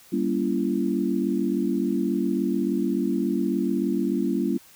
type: chord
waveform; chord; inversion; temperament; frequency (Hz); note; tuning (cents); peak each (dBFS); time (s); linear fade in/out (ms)
sine; G diminished seventh; none; just; 196 / 235.2 / 282.2 / 338.7; G3 / Bb3 / Db4 / Fb4; 0 / +16 / +31 / +47; -27; 0.12-4.58; 10
effects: white hiss -52 dBFS RMS until 4.75 s